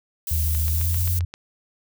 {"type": "noise", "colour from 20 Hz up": "violet", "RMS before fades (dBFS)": -28, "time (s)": [0.27, 1.19], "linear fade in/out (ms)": 2}
{"type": "tone with pitch glide", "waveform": "sine", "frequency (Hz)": [78.4, 87.49], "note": ["D#2", "F2"], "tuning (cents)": [14, 4], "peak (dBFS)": -20, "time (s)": [0.31, 1.25], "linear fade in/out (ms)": 5, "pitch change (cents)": 190, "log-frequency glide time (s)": [0.63, 1.03]}
{"type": "click train", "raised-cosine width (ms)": 0.2, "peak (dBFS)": -19, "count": 7, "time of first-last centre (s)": [0.55, 1.339], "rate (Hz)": 7.6}
{"effects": []}